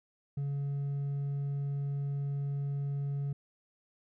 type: tone with hard clipping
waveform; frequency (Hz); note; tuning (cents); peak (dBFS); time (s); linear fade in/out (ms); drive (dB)
sine; 140.8; C#3; +27; -32; 0.37-3.33; 5; 2
effects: none